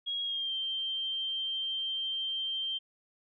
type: tone with pitch glide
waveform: sine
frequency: 3296 to 3147 Hz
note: G#7 to G7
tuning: -14 to +6 cents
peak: -31 dBFS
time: 0.06-2.79 s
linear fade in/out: 20 ms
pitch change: -80 cents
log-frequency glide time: 0.23-0.54 s
effects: none